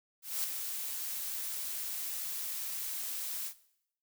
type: noise with ADSR envelope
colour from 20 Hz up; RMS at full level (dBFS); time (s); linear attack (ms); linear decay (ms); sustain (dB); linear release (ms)
blue; -32; 0.22-3.54; 220; 5; -6; 75
effects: noise-tail reverb RT60 0.7 s tail -17 dB re dry